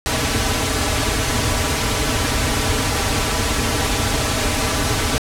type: noise with comb filter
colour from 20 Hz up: pink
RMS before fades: -19 dBFS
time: 0.06-5.18 s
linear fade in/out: 0 ms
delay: 5.6 ms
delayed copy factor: -0.8
effects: low-pass 10000 Hz 12 dB/octave